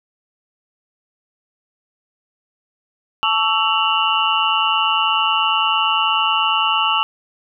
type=tone cluster; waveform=sine; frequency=878 / 1128 / 1321 / 2776 / 2945 Hz; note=A5 / C#6 / E6 / F7 / F#7; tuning=-4 / +30 / +3 / -11 / -9 cents; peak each=-21 dBFS; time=3.23-7.03 s; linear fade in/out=0 ms; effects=none